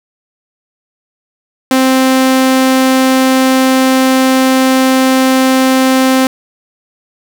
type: tone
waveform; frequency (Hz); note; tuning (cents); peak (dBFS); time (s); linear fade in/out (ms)
sawtooth; 261.6; C4; 0; -3; 1.71-6.27; 2
effects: none